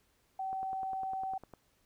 sine tone, 765 Hz, G5, 42 cents flat, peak -34 dBFS, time 0.39-1.38 s, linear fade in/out 5 ms
click train, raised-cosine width 1 ms, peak -34 dBFS, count 11, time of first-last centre 0.53-1.537 s, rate 9.93 Hz
effects pink hiss -72 dBFS RMS until 1.85 s

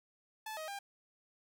sawtooth tone with pitch steps, 869 / 629 / 800 Hz, A5 / D#5 / G5, -22 / +19 / +35 cents, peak -37 dBFS, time 0.46-0.79 s, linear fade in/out 5 ms, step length 110 ms, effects none

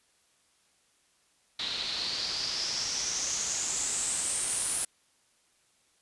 white noise with low-pass filter sweep, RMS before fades -32 dBFS, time 1.59-4.85 s, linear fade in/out 5 ms, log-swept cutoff 3800 to 10000 Hz, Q 6, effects white hiss -68 dBFS RMS until 6.01 s + resampled to 24000 Hz

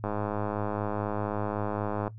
click train, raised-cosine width 1 ms, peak -17 dBFS, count 213, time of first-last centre 0.04-2.078 s, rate 104 Hz, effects noise-tail reverb RT60 0.1 s tail -17 dB re dry + added 109 Hz sine -41 dBFS peak until 2.18 s

